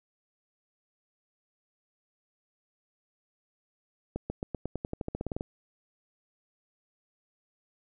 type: accelerating click train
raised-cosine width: 2 ms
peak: -19 dBFS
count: 16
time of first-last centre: 4.16-5.409 s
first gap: 140 ms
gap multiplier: 0.92
effects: none